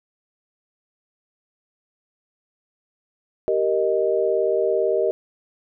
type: chord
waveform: sine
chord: Eb major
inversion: first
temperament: just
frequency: 388.9 / 466.7 / 622.3 Hz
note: G4 / Bb4 / Eb5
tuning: -14 / +2 / 0 cents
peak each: -22 dBFS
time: 3.48-5.11 s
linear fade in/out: 0 ms
effects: none